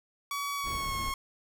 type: tone with pitch glide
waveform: sawtooth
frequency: 1134 to 1086.5 Hz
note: C#6 to C#6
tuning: +39 to -35 cents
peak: -28 dBFS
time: 0.31-1.14 s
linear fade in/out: 2 ms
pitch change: -74 cents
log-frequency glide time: 0.56-0.97 s
type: noise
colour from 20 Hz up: brown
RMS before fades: -38 dBFS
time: 0.63-1.14 s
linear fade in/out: 50 ms
effects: none